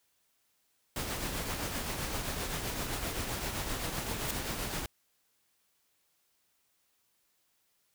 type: noise with tremolo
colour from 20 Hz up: pink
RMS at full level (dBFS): -34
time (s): 0.96-4.86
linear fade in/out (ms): 2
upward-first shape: triangle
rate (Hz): 7.7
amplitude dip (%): 45
type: noise with exponential growth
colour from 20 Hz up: white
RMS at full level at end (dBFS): -29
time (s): 4.2-4.31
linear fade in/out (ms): 5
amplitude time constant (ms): 23
effects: white hiss -74 dBFS RMS until 7.94 s